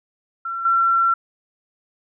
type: tone with level steps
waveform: sine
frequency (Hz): 1357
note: E6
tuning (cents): +50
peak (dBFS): -24 / -14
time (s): 0.45-1.14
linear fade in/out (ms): 5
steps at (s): 0.65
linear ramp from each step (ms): 5
effects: none